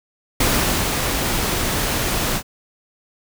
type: noise with ADSR envelope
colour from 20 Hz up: pink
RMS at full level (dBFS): -17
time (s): 0.4-2.43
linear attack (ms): 6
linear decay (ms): 480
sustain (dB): -4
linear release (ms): 75
effects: none